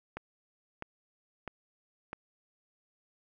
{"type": "click train", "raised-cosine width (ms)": 0.5, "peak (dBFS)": -23, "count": 4, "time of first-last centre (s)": [0.17, 2.131], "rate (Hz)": 1.53, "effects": []}